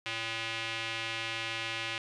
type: tone with band-pass filter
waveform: square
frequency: 113.4 Hz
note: A#2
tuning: 47 cents flat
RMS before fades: -36 dBFS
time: 0.06-1.98 s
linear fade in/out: 0 ms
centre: 2700 Hz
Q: 2.1
effects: resampled to 24000 Hz